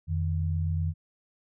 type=tone pair together; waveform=sine; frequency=86.71 / 155 Hz; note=F2 / D#3; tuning=-12 / -6 cents; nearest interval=minor seventh; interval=1006 cents; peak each=-26 / -31 dBFS; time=0.07-0.94 s; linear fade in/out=50 ms; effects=none